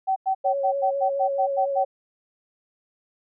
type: tone bursts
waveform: sine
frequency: 765 Hz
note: G5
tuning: 42 cents flat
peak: -19 dBFS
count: 10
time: 0.07-1.845 s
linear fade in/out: 20 ms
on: 92 ms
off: 95 ms
type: tone with vibrato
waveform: sine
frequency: 554.4 Hz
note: C#5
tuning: in tune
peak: -23 dBFS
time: 0.44-1.85 s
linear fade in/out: 10 ms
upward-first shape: sine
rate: 9.8 Hz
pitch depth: 15 cents each way
effects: none